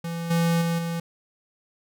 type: tone with level steps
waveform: square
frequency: 168 Hz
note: E3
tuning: 33 cents sharp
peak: -29 / -20 / -23 / -27 dBFS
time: 0.04-1 s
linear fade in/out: 5 ms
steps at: 0.3 / 0.61 / 0.78 s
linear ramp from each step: 10 ms
effects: none